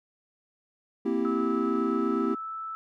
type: chord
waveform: triangle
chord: C dominant seventh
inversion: third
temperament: equal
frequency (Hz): 233.1 / 261.6 / 329.6 / 392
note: Bb3 / C4 / E4 / G4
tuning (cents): 0 / 0 / 0 / 0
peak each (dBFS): -28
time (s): 1.05-2.35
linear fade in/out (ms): 10
type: tone with pitch glide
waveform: sine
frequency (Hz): 1300 to 1315.9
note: E6 to E6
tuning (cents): -24 to -3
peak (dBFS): -33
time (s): 1.25-2.75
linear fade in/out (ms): 0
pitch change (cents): +21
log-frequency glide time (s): 1.85-2.54
effects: none